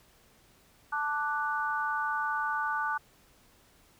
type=chord; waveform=sine; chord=D major; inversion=second; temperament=equal; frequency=880 / 1174.7 / 1480 Hz; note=A5 / D6 / F#6; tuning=0 / 0 / 0 cents; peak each=-33 / -33 / -32 dBFS; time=0.92-2.98 s; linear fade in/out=10 ms; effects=pink hiss -62 dBFS RMS until 3.99 s